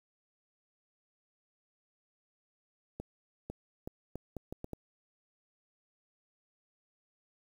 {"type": "accelerating click train", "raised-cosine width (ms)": 2, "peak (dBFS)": -26, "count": 8, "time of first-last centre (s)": [3, 4.733], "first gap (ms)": 500, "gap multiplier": 0.75, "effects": ["9-bit"]}